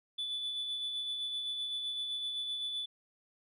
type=tone with tremolo; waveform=sine; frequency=3474 Hz; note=A7; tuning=23 cents flat; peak=-31 dBFS; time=0.18-2.86 s; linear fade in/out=10 ms; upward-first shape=sine; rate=7.8 Hz; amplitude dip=40%; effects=tanh soft clip ceiling -32 dBFS